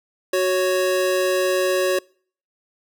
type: tone pair together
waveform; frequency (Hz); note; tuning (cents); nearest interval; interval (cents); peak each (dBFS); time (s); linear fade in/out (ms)
square; 370 / 554.4; F#4 / C#5; 0 / 0; perfect fifth; 700; -21; 0.33-1.99; 5
effects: noise-tail reverb RT60 0.5 s tail -26 dB re dry